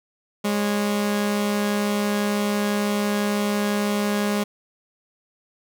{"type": "tone pair together", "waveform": "sawtooth", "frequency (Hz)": [206, 550], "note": ["G#3", "C#5"], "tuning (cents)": [-14, -14], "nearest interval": "octave + perfect fourth", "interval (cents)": 1700, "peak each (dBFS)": [-17, -27], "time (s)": [0.44, 4.44], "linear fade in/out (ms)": 10, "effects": []}